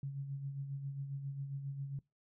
sine tone with tremolo, 138.59 Hz, C#3, in tune, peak -36 dBFS, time 0.03-1.99 s, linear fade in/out 2 ms, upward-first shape sine, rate 7.4 Hz, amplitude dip 50%, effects noise-tail reverb RT60 0.2 s tail -22 dB re dry

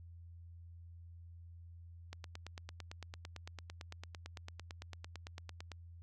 click train, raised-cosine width 0.2 ms, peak -29 dBFS, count 33, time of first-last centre 2.13-5.717 s, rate 8.92 Hz, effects added 85 Hz sine -51 dBFS peak until 6.02 s

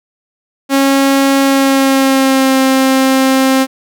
sawtooth tone with pitch glide, 273.5 to 264.9 Hz, C#4 to C4, -23 to +22 cents, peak -4 dBFS, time 0.69-3.67 s, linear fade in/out 50 ms, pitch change -55 cents, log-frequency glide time 1.41-2.58 s, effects none

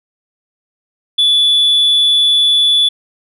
sine tone, 3450 Hz, A7, 35 cents flat, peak -6 dBFS, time 1.18-2.89 s, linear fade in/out 10 ms, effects tanh soft clip ceiling -6 dBFS

